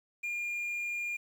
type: tone with quantisation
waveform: triangle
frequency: 2411 Hz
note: D7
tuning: 45 cents sharp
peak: -31 dBFS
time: 0.23-1.17 s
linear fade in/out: 10 ms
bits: 10
effects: none